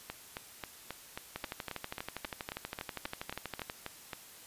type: two click trains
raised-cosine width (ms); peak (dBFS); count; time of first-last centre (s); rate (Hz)
0.3; -21 / -22; 30 / 16; 1.36-3.699 / 0.1-4.132; 12.4 / 3.72
effects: white hiss -53 dBFS RMS until 4.46 s + resampled to 32000 Hz